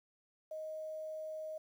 sine tone with quantisation, 626 Hz, D#5, 10 cents sharp, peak -40 dBFS, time 0.51-1.58 s, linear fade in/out 5 ms, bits 11, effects none

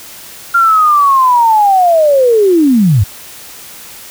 sine linear sweep, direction down, 1397 to 87.31 Hz, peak -5 dBFS, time 0.54-3.04 s, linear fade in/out 10 ms, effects white hiss -32 dBFS RMS until 4.1 s

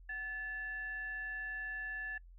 sine tone with frequency modulation, 1732 Hz, A6, 28 cents flat, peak -38 dBFS, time 0.09-2.18 s, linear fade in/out 5 ms, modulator 983 Hz, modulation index 0.28, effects noise-tail reverb RT60 0.1 s tail -25 dB re dry + added 43 Hz sine -53 dBFS peak until 2.38 s

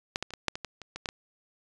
clicks, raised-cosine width 0.2 ms, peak -11 / -14 / -27 / -19 / -8 / -18 / -18 / -25 / -20 / -15 / -16 dBFS, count 11, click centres 0.159 / 0.226 / 0.306 / 0.337 / 0.483 / 0.555 / 0.647 / 0.817 / 0.96 / 1.058 / 1.089 s, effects resampled to 22050 Hz

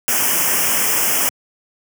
white band-stop noise, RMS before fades -17 dBFS, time 0.08-1.29 s, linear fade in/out 0 ms, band 3200 to 5100 Hz, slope 96 dB/octave, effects high-pass 150 Hz 12 dB/octave

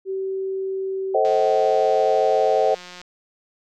sine tone, 383.7 Hz, G4, 37 cents flat, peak -23 dBFS, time 0.05-1.19 s, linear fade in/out 50 ms
sine chord, A diminished seventh, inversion none, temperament just, 440 / 528 / 633.6 / 760.3 Hz, A4 / C5 / Eb5 / Gb5, 0 / +16 / +31 / +47 cents, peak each -21 dBFS, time 1.14-2.75 s, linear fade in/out 10 ms
click train, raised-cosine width 0.2 ms, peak -22 dBFS, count 317, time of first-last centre 1.25-3.015 s, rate 179 Hz
effects none

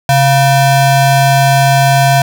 square ring-modulated tone, 415.3 Hz, G#4, in tune, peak -4 dBFS, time 0.09-2.22 s, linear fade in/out 2 ms, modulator 280 Hz, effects none

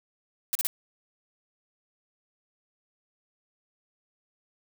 blue noise bursts, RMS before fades -27 dBFS, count 3, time 0.53-0.67 s, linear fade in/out 0 ms, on 22 ms, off 37 ms, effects none

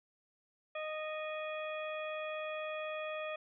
harmonic tone with a mistuned harmonic, 619 Hz, D#5, 9 cents flat, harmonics 1 / 2 / 3 / 4 / 5, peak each -39 / -45 / -49 / -45 / -53 dBFS, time 0.75-3.36 s, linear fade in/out 5 ms, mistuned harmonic 5, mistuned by +130 cents, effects none

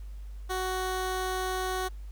15% pulse tone, 372.1 Hz, F#4, 10 cents sharp, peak -23 dBFS, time 0.49-1.89 s, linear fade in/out 20 ms, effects added 50 Hz sine -38 dBFS peak until 2.11 s + pink hiss -63 dBFS RMS until 2.11 s

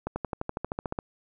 accelerating click train, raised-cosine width 1 ms, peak -16 dBFS, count 13, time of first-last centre 0.07-0.988 s, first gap 90 ms, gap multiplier 0.97, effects none

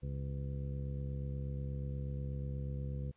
harmonic tone with a mistuned harmonic, 68.3 Hz, C#2, 25 cents flat, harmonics 1 / 2 / 3 / 4 / 5 / 6 / 7, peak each -40 / -39 / -48 / -57 / -57 / -60 / -52 dBFS, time 0.02-3.12 s, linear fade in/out 20 ms, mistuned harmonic 7, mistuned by +68 cents, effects pink hiss -75 dBFS RMS until 3.16 s + resampled to 8000 Hz

